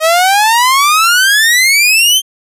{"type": "exponential sweep", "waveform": "sawtooth", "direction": "up", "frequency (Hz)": [622.3, 3185], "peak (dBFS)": -3, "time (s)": [0, 2.22], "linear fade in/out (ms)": 50, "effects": ["resampled to 32000 Hz"]}